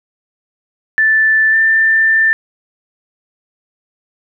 sine tone pair in turn, 1760 / 1782.5 Hz, A6 / A6, 0 / +22 cents, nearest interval unison, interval 22 cents, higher second, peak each -8 dBFS, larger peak neither, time 0.98-1.53 / 1.53-2.33 s, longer second, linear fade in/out 0 ms, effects none

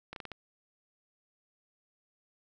slowing click train, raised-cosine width 0.3 ms, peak -25 dBFS, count 5, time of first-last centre 0.13-0.317 s, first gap 32 ms, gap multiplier 1.26, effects none

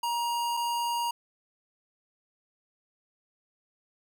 square tone pair in turn, 945 / 945 Hz, A#5 / A#5, +23 / +23 cents, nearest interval unison, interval 0 cents, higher neither, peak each -28 dBFS, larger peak neither, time 0.03-0.57 / 0.57-1.11 s, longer neither, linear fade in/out 5 ms, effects none

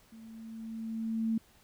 sine tone with level ramp, 224.1 Hz, A3, 32 cents sharp, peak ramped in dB -48 to -26 dBFS, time 0.12-1.38 s, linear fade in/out 5 ms, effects pink hiss -63 dBFS RMS until 1.63 s

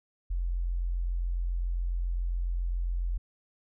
sine tone, 43.65 Hz, F1, in tune, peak -27 dBFS, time 0.3-3.18 s, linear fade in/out 10 ms, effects none

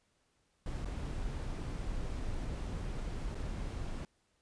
brown noise with dropouts, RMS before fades -38 dBFS, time 0.66-4.05 s, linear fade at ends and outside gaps 2 ms, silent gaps 0.848-0.855 / 3.347-3.352 s, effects pink hiss -75 dBFS RMS until 4.41 s + resampled to 22050 Hz

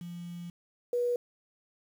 sine tone pair in turn, 173.1 / 485.4 Hz, F3 / B4, -15 / -30 cents, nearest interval octave + tritone, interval 1785 cents, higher second, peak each -38 / -26 dBFS, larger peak second, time 0.01-0.5 / 0.93-1.16 s, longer first, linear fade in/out 2 ms, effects 9-bit

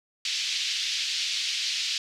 pink band-pass noise, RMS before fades -29 dBFS, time 0.25-1.98 s, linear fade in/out 2 ms, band 2800 to 5400 Hz, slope 24 dB/octave, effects none

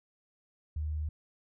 sine tone, 76.4 Hz, D#2, 31 cents flat, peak -31 dBFS, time 0.76-1.09 s, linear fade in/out 5 ms, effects none

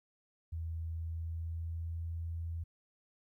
sine tone with pitch glide, 81.9 to 83.19 Hz, E2 to E2, -11 to +16 cents, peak -36 dBFS, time 0.52-2.64 s, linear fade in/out 10 ms, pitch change +27 cents, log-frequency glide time 0.92-2.06 s, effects 13-bit

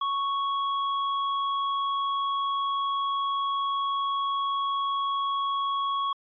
triangle tone with tanh clipping, 1108.7 Hz, C#6, in tune, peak -27 dBFS, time 0.01-6.13 s, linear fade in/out 5 ms, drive 17 dB, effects resampled to 11025 Hz

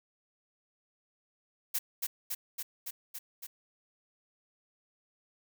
blue noise with echo, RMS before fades -31 dBFS, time 1.74-1.79 s, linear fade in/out 10 ms, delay 280 ms, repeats 6, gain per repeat -2 dB, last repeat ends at 3.47 s, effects none

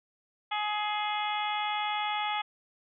harmonic tone, 420 Hz, G#4, 19 cents sharp, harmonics 2 / 3 / 4 / 5 / 6 / 7 / 8, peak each -31 / -36 / -44 / -37 / -41 / -42 / -38 dBFS, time 0.51-2.42 s, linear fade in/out 10 ms, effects none

